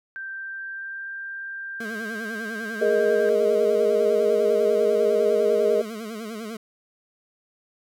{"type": "tone with pitch glide", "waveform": "sine", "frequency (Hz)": [1568, 1584.4], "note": ["G6", "G6"], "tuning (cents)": [0, 18], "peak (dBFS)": -31, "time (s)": [0.16, 3.29], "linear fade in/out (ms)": 0, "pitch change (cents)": 18, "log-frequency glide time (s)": [0.33, 1.13]}
{"type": "tone with vibrato", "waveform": "25% pulse", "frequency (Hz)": 220, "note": "A3", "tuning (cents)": 0, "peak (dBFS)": -28, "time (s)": [1.8, 6.57], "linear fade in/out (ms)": 5, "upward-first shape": "sine", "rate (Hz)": 10, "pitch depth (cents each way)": 100}
{"type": "chord", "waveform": "sine", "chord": "Ab suspended second", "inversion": "none", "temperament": "equal", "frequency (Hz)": [415.3, 466.2, 622.3], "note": ["Ab4", "Bb4", "Eb5"], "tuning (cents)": [0, 0, 0], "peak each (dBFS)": [-21, -22, -23], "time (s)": [2.81, 5.82], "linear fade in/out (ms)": 10}
{"effects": []}